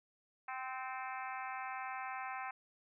harmonic tone with a mistuned harmonic, 259.3 Hz, C4, 15 cents flat, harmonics 3 / 4 / 5 / 6 / 7 / 8 / 9 / 10, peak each -44 / -46 / -48 / -50 / -51 / -52 / -53 / -54 dBFS, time 0.48-2.51 s, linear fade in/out 5 ms, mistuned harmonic 8, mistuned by +36 cents, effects none

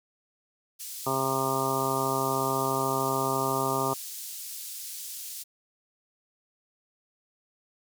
white band-pass noise, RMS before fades -39 dBFS, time 0.79-5.44 s, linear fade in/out 20 ms, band 4700 to 16000 Hz, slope 12 dB/octave
harmonic tone, 133.8 Hz, C3, 39 cents sharp, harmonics 1 / 2 / 3 / 4 / 5 / 6 / 7 / 8 / 9, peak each -35 / -35 / -32 / -37 / -34 / -37 / -32 / -36 / -31 dBFS, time 1.06-3.94 s, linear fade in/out 10 ms
effects none

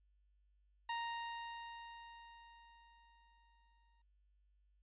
sawtooth tone with exponential decay, 932.3 Hz, A#5, in tune, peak -34 dBFS, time 0.89-4.02 s, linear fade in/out 5 ms, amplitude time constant 680 ms, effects added 50 Hz sine -70 dBFS peak until 4.82 s + resampled to 8000 Hz

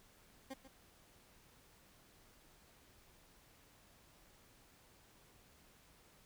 20% pulse tone with echo, 266.6 Hz, C4, 33 cents sharp, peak -39 dBFS, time 0.5-0.54 s, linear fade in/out 10 ms, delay 140 ms, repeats 1, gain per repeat -12 dB, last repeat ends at 0.68 s, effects pink hiss -66 dBFS RMS until 6.25 s

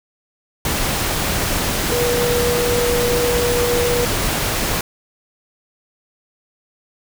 sine tone in noise, 483.2 Hz, B4, 38 cents flat, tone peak -17 dBFS, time 1.92-4.05 s, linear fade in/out 2 ms, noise pink, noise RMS -20 dBFS, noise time 0.65-4.81 s, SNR 0 dB, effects none

